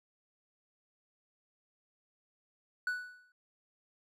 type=tone with exponential decay; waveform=triangle; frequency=1481 Hz; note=F#6; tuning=1 cent sharp; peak=-27 dBFS; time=2.87-3.32 s; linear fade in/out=2 ms; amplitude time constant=97 ms; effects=none